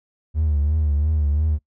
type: tone with vibrato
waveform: triangle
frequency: 75.2 Hz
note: D2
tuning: 42 cents sharp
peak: -14 dBFS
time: 0.34-1.59 s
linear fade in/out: 50 ms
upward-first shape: triangle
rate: 2.9 Hz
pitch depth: 93 cents each way
effects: noise-tail reverb RT60 0.1 s tail -23 dB re dry + tanh soft clip ceiling -11 dBFS